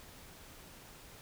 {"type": "silence", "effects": ["pink hiss -54 dBFS RMS until 1.21 s"]}